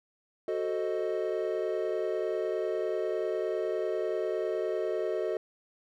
triangle chord, F# diminished seventh, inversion none, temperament equal, 370 / 440 / 523.3 / 622.3 Hz, F#4 / A4 / C5 / Eb5, 0 / 0 / 0 / 0 cents, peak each -31 / -31 / -37 / -32 dBFS, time 0.48-5.37 s, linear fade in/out 2 ms, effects none

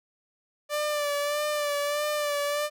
sawtooth tone with vibrato, 587.3 Hz, D5, in tune, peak -22 dBFS, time 0.69-2.7 s, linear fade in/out 50 ms, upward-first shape sine, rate 1.6 Hz, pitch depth 36 cents each way, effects none

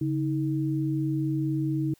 sine tone pair together, 140.8 / 316.5 Hz, C#3 / D#4, +27 / +30 cents, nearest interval octave + major second, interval 1403 cents, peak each -27 dBFS, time 0.01-1.94 s, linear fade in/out 5 ms, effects white hiss -63 dBFS RMS until 1.99 s

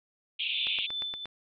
white band-pass noise, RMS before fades -32 dBFS, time 0.39-0.87 s, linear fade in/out 10 ms, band 2400 to 3600 Hz, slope 96 dB/octave
sine tone with tremolo, 3520 Hz, A7, in tune, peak -30 dBFS, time 0.54-1.26 s, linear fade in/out 10 ms, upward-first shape triangle, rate 2.7 Hz, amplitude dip 65%
click train, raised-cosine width 0.3 ms, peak -24 dBFS, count 6, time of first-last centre 0.67-1.256 s, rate 8.53 Hz
effects none

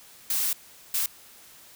blue noise bursts at uneven times, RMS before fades -26 dBFS, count 2, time 0.3-0.53 / 0.94-1.06 s, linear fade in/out 2 ms, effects white hiss -51 dBFS RMS until 1.75 s

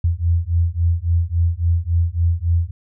sine beating tone pair, 83.2 / 86.8 Hz, E2 / F2, +17 / -10 cents, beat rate 3.6 Hz, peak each -18 dBFS, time 0.04-2.71 s, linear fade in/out 5 ms, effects none

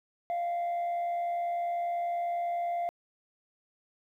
sine tone with frequency modulation, 694 Hz, F5, 11 cents flat, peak -26 dBFS, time 0.3-2.89 s, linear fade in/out 0 ms, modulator 70.1 Hz, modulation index 0.21, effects tanh soft clip ceiling -28 dBFS + 11-bit

